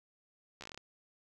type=slowing click train; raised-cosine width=0.2 ms; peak=-29 dBFS; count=9; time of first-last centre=0.61-0.776 s; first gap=13 ms; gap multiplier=1.13; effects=none